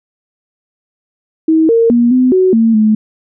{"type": "tone with pitch steps", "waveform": "sine", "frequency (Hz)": [319.5, 459.3, 238.2, 254.3, 372.6, 226.3, 215.7], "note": ["D#4", "A#4", "A#3", "C4", "F#4", "A3", "A3"], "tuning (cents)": [46, -26, 38, -49, 12, 49, -34], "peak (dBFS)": -6, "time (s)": [1.48, 2.95], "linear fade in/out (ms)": 5, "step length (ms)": 210, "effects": []}